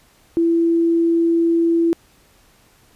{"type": "tone", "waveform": "sine", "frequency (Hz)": 334.5, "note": "E4", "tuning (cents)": 25, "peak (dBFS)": -13, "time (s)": [0.37, 1.93], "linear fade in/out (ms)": 0, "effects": ["pink hiss -54 dBFS RMS until 2.95 s", "resampled to 32000 Hz"]}